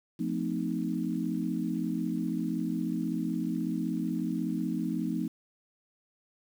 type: chord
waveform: sine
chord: F dominant seventh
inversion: none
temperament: equal with one note detuned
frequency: 174.61 / 220 / 256.2 / 311.1 Hz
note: F3 / A3 / C4 / Eb4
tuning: 0 / 0 / -36 / 0 cents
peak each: -34 dBFS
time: 0.19-5.28 s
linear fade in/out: 10 ms
effects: 9-bit